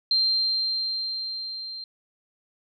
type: tone with level ramp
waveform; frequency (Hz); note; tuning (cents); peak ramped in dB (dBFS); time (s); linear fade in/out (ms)
sine; 4161; C8; -10; -18 to -34; 0.11-1.84; 2
effects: none